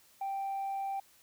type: tone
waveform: sine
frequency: 784 Hz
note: G5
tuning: in tune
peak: -31 dBFS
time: 0.21-1 s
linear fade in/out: 5 ms
effects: tanh soft clip ceiling -31 dBFS + white hiss -63 dBFS RMS until 1.22 s